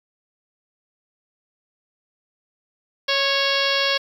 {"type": "harmonic tone with a mistuned harmonic", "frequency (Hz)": 553, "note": "C#5", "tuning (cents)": -4, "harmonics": [1, 2, 3, 4, 5, 6, 7, 8, 9, 10], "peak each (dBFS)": [-25, -28, -26, -28, -27, -25, -30, -27, -31, -31], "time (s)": [3.08, 3.98], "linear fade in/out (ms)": 10, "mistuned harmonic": 2, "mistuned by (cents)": -19, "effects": ["8-bit"]}